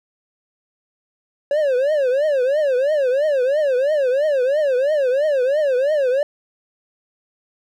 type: tone with vibrato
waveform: triangle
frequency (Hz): 554.4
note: C#5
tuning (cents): 0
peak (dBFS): -13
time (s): 1.51-6.23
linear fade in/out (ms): 2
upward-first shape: triangle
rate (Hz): 3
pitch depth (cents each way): 230
effects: none